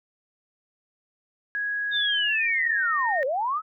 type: tone with pitch glide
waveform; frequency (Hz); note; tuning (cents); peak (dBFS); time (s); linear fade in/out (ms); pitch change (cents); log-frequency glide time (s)
sine; 1661.2 to 1843.2; G#6 to A#6; 0 to -20; -25; 1.55-3.23; 0; +180; 2.24-2.46
type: linear two-way sweep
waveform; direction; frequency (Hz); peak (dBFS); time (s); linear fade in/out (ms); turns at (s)
sine; down then up; 3690 to 498.4 to 1320; -23; 1.91-3.62; 50; 3.25
effects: none